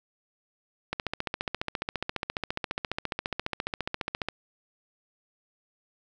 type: click train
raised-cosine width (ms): 0.3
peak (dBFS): -13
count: 50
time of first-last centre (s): 0.93-4.286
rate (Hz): 14.6
effects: none